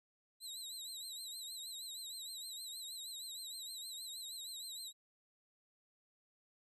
25% pulse tone with vibrato, 3951 Hz, B7, in tune, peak -40 dBFS, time 0.4-4.93 s, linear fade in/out 50 ms, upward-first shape triangle, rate 6.4 Hz, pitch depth 120 cents each way, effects none

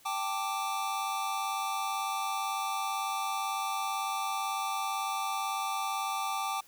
square chord, G suspended second, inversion none, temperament just, 784 / 882 / 1176 Hz, G5 / A5 / D6, 0 / +4 / +2 cents, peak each -36 / -38 / -35 dBFS, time 0.05-6.61 s, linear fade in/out 10 ms, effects white hiss -59 dBFS RMS until 6.67 s

